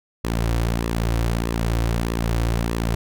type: tone with flanger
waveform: sawtooth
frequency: 57.2 Hz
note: A#1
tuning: 32 cents flat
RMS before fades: -22 dBFS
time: 0.24-2.95 s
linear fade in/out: 5 ms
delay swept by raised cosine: 1.3 to 4.9 ms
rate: 1.6 Hz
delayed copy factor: -0.55
effects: none